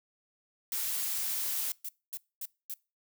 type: noise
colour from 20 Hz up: blue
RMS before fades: -33 dBFS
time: 0.72-1.72 s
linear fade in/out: 2 ms
type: noise bursts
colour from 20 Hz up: violet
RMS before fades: -38 dBFS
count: 5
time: 1.56-2.74 s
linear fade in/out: 2 ms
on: 44 ms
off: 240 ms
effects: noise-tail reverb RT60 0.3 s tail -24 dB re dry